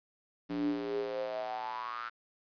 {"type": "tone with high-pass filter sweep", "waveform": "square", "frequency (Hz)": 58, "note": "A#1", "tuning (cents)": -8, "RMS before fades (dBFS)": -36, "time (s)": [0.49, 2.1], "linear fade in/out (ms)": 20, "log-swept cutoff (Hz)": [240, 1400], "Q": 8.6, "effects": ["resampled to 11025 Hz", "10-bit"]}